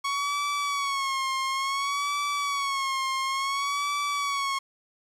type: tone with vibrato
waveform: sawtooth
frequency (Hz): 1108.7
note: C#6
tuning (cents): 0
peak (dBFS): -22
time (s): 0.04-4.59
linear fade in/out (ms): 10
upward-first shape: sine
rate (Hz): 0.57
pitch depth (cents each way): 69
effects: low-pass 8000 Hz 12 dB/octave + 9-bit